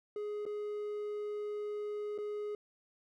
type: tone with dropouts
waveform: triangle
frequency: 417.5 Hz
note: G#4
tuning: 9 cents sharp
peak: -34 dBFS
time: 0.16-2.55 s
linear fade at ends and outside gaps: 2 ms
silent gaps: 0.454-0.463 / 2.179-2.185 s
effects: none